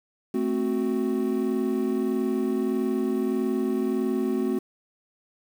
triangle chord, F# diminished, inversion first, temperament equal, 220 / 261.6 / 370 Hz, A3 / C4 / F#4, 0 / 0 / 0 cents, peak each -26 / -25 / -25 dBFS, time 0.34-4.59 s, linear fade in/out 5 ms, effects 8-bit

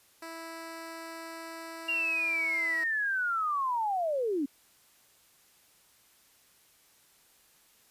10% pulse tone, 328.7 Hz, E4, 5 cents flat, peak -32 dBFS, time 0.22-2.84 s, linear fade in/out 5 ms
sine linear sweep, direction down, 2794 to 260 Hz, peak -27 dBFS, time 1.88-4.46 s, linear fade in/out 10 ms
effects white hiss -63 dBFS RMS until 7.9 s + resampled to 32000 Hz

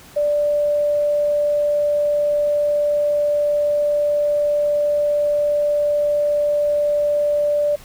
sine tone, 587.3 Hz, D5, in tune, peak -15 dBFS, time 0.16-7.76 s, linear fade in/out 10 ms, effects pink hiss -44 dBFS RMS until 7.84 s

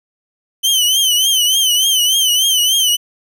sawtooth tone with vibrato, 3063 Hz, G7, 41 cents flat, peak -8 dBFS, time 0.63-2.97 s, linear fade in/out 20 ms, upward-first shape triangle, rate 3.4 Hz, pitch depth 110 cents each way, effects none

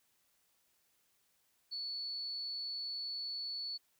sine tone, 4435 Hz, C#8, in tune, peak -38 dBFS, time 1.71-3.78 s, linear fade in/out 20 ms, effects white hiss -75 dBFS RMS until 3.99 s

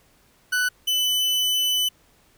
40% pulse tone pair in turn, 1490 / 3001 Hz, F#6 / F#7, +12 / +24 cents, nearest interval octave, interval 1212 cents, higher second, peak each -19 dBFS, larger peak neither, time 0.52-0.69 / 0.87-1.89 s, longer second, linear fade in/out 10 ms, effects pink hiss -59 dBFS RMS until 2.37 s

